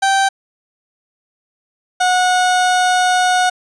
30% pulse tone pair in turn, 780 / 731 Hz, G5 / F#5, -9 / -21 cents, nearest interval minor second, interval 112 cents, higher first, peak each -9 dBFS, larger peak neither, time 0.02-0.29 / 2-3.5 s, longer second, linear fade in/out 10 ms, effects resampled to 22050 Hz

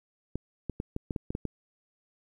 clicks, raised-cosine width 3 ms, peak -19 dBFS, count 9, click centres 0.356 / 0.697 / 0.801 / 0.964 / 1.108 / 1.162 / 1.305 / 1.351 / 1.453 s, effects 10-bit

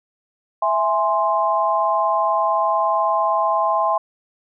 sine chord, E augmented, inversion none, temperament equal, 659.3 / 830.6 / 1046.5 Hz, E5 / G#5 / B#5, 0 / 0 / 0 cents, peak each -21 / -21 / -19 dBFS, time 0.62-3.98 s, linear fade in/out 5 ms, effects none

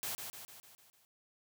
white noise with echo, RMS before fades -39 dBFS, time 0.03-0.15 s, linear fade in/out 0 ms, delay 150 ms, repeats 6, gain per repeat -5 dB, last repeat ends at 1.05 s, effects none

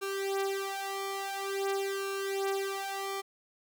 sawtooth tone with flanger, 392 Hz, G4, in tune, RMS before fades -34 dBFS, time 0.01-3.22 s, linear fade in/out 20 ms, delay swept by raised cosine 1.8 to 4.2 ms, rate 0.48 Hz, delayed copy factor +0.9, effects none

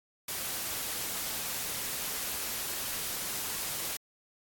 white noise, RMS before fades -35 dBFS, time 0.28-3.97 s, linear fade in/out 5 ms, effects AAC 64 kbps

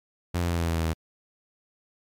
sawtooth tone with pitch steps, 87.31 / 86.16 / 85.02 / 83.9 / 82.79 / 81.7 / 80.62 Hz, F2 / F2 / F2 / E2 / E2 / E2 / E2, 0 / -23 / -46 / +31 / +8 / -15 / -38 cents, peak -20 dBFS, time 0.34-0.935 s, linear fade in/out 10 ms, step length 85 ms, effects MP3 96 kbps

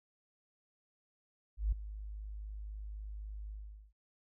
sine tone with ADSR envelope, 51.91 Hz, G#1, in tune, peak -26 dBFS, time 1.57-3.93 s, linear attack 150 ms, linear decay 9 ms, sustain -15 dB, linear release 420 ms, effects none

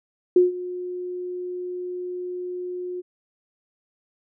sine tone with ADSR envelope, 360 Hz, F#4, 47 cents flat, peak -10 dBFS, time 0.36-3.02 s, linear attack 4 ms, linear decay 150 ms, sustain -18 dB, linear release 25 ms, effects none

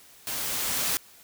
white noise with level ramp, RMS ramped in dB -32 to -26 dBFS, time 0.27-0.97 s, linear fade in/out 0 ms, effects white hiss -53 dBFS RMS until 1.23 s

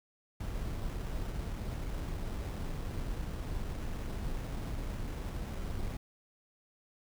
brown noise with sample-and-hold, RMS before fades -37 dBFS, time 0.4-5.97 s, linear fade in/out 5 ms, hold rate 4410 Hz, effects none

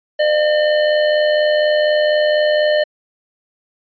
square tone with amplitude modulation, 604 Hz, D5, 48 cents sharp, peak -11 dBFS, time 0.19-2.84 s, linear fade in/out 10 ms, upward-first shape sine, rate 84.1 Hz, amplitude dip 40%, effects resampled to 11025 Hz

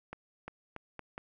accelerating click train, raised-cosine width 0.5 ms, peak -26 dBFS, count 5, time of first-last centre 0.13-1.179 s, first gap 350 ms, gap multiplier 0.81, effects none

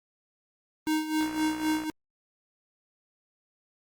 square tone with tremolo, 311.1 Hz, D#4, in tune, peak -24 dBFS, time 0.87-1.9 s, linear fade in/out 0 ms, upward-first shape sine, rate 3.9 Hz, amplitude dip 70%
click train, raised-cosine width 0.5 ms, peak -25 dBFS, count 38, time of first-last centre 1.21-1.836 s, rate 59.1 Hz
effects Opus 32 kbps

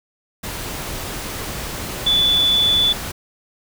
sine tone in noise, 3468 Hz, A7, 26 cents flat, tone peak -13 dBFS, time 2.06-2.93 s, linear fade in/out 10 ms, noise pink, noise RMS -28 dBFS, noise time 0.43-3.12 s, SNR +12 dB, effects none

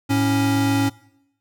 square tone pair together, 108.65 / 278 Hz, A2 / C#4, -21 / +5 cents, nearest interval octave + major third, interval 1626 cents, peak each -22 / -19 dBFS, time 0.09-0.9 s, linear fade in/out 20 ms, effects noise-tail reverb RT60 0.8 s tail -22 dB re dry

